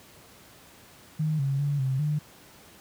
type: tone with pitch steps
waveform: sine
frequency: 155 / 137.3 / 143.6 / 132.3 / 149.9 Hz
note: D#3 / C#3 / D3 / C3 / D3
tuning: -6 / -16 / -39 / +20 / +36 cents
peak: -23 dBFS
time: 1.19-2.19 s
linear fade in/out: 10 ms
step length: 200 ms
effects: pink hiss -52 dBFS RMS until 2.8 s + high-pass 80 Hz 12 dB/octave